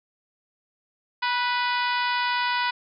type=harmonic tone with a mistuned harmonic; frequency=493.9 Hz; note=B4; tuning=in tune; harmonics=2 / 3 / 4 / 5 / 6 / 7 / 8 / 9 / 10; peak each=-25 / -29 / -31 / -33 / -35 / -36 / -37 / -38 / -39 dBFS; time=1.22-2.71 s; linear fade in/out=10 ms; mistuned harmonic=2; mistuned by=-25 cents; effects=none